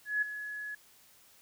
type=tone with ADSR envelope; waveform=sine; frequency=1693 Hz; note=G#6; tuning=33 cents sharp; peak=-25 dBFS; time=0.05-0.75 s; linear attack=170 ms; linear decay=10 ms; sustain=-12 dB; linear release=6 ms; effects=white hiss -61 dBFS RMS until 1.41 s